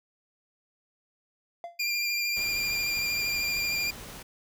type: tone with exponential decay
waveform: triangle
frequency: 688 Hz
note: F5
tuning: 26 cents flat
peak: -30 dBFS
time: 1.64-1.82 s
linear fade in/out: 1 ms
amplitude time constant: 37 ms
type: tone with vibrato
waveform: 25% pulse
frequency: 2391 Hz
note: D7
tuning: 30 cents sharp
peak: -23 dBFS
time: 1.79-3.91 s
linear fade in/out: 10 ms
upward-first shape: sine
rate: 13 Hz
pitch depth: 17 cents each way
type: noise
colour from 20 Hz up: pink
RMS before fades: -43 dBFS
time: 2.36-4.23 s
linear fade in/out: 10 ms
effects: none